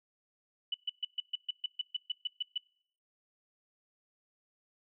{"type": "tone bursts", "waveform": "sine", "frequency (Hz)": 2973, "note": "F#7", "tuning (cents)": 8, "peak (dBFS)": -30, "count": 13, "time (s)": [0.72, 2.579], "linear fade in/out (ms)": 5, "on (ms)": 23, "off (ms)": 130, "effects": ["noise-tail reverb RT60 0.6 s tail -25 dB re dry"]}